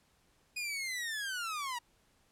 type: linear sweep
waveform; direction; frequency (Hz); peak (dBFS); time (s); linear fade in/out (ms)
sawtooth; down; 2489 to 932.3; -32; 0.56-1.79; 10
effects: pink hiss -70 dBFS RMS until 2.31 s + low-pass 12000 Hz 12 dB/octave